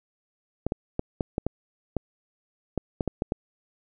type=clicks; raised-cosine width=2 ms; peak=-12 dBFS; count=12; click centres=0.666 / 0.721 / 0.994 / 1.208 / 1.381 / 1.466 / 1.967 / 2.777 / 3.008 / 3.077 / 3.221 / 3.321 s; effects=none